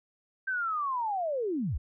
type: linear sweep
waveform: sine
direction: down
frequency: 1575 to 43.65 Hz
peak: -28 dBFS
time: 0.47-1.78 s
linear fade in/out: 10 ms
effects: none